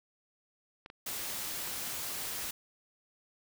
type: clicks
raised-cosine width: 0.3 ms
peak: -30 dBFS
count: 5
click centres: 0.861 / 0.901 / 1.087 / 1.3 / 1.675 s
type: noise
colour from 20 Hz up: white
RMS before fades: -38 dBFS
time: 1.06-2.51 s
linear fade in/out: 5 ms
effects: none